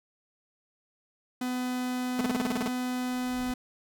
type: tone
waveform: 45% pulse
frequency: 250.9 Hz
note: B3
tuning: 28 cents sharp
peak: -29 dBFS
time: 1.41-3.54 s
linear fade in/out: 5 ms
type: tone bursts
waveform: sawtooth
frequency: 220 Hz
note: A3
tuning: in tune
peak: -23 dBFS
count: 10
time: 2.19-2.679 s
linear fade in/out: 2 ms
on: 21 ms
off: 31 ms
type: noise with exponential growth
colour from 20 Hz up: brown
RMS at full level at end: -40 dBFS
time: 2.83-3.52 s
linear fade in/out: 2 ms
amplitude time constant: 150 ms
effects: none